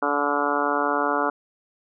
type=harmonic tone with a mistuned harmonic; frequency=144.8 Hz; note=D3; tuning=24 cents flat; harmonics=2 / 3 / 4 / 5 / 6 / 7 / 8 / 9 / 10; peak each=-29 / -29 / -29 / -29 / -29 / -29 / -29 / -29 / -29 dBFS; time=0.02-1.3 s; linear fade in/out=5 ms; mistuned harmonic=10; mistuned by=-25 cents; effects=none